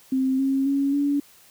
sine tone with pitch steps, 262.9 / 270.1 / 277.6 / 285.2 Hz, C4 / C#4 / C#4 / C#4, +8 / -45 / +3 / +49 cents, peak -19 dBFS, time 0.12-1.2 s, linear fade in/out 5 ms, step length 270 ms, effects white hiss -53 dBFS RMS until 1.5 s

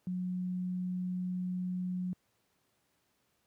sine tone, 181.8 Hz, F#3, 30 cents flat, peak -32 dBFS, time 0.07-2.13 s, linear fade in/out 0 ms, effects pink hiss -75 dBFS RMS until 3.46 s + high-pass 100 Hz 12 dB/octave

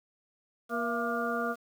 harmonic tone with a mistuned harmonic, 236.9 Hz, A#3, 28 cents sharp, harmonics 1 / 2 / 3 / 5 / 6, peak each -35 / -35 / -35 / -35 / -35 dBFS, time 0.69-1.56 s, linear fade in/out 50 ms, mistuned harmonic 3, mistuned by -75 cents, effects 9-bit

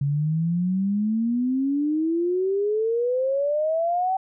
sine exponential sweep, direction up, 138.59 to 770 Hz, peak -20 dBFS, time 0.01-4.17 s, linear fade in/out 5 ms, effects none

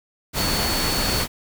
sine tone in noise, 4435 Hz, C#8, in tune, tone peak -26 dBFS, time 0.35-1.26 s, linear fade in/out 50 ms, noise pink, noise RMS -23 dBFS, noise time 0.33-1.28 s, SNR -6 dB, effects none

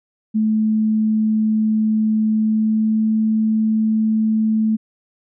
sine tone with pitch glide, 217.2 to 218.8 Hz, A3 to A3, -22 to -9 cents, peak -14 dBFS, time 0.34-4.77 s, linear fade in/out 20 ms, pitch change +13 cents, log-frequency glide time 2.31-3.11 s, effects none

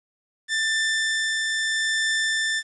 sawtooth tone with tremolo, 1777 Hz, A6, 17 cents sharp, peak -17 dBFS, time 0.48-2.63 s, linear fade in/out 50 ms, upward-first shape triangle, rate 0.77 Hz, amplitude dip 25%, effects resampled to 22050 Hz + 9-bit

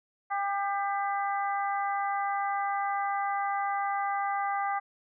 harmonic tone with a mistuned harmonic, 399.7 Hz, G4, 34 cents sharp, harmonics 2 / 3 / 4 / 5, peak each -29 / -33 / -39 / -39 dBFS, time 0.3-4.8 s, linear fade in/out 20 ms, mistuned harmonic 4, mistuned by -24 cents, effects none

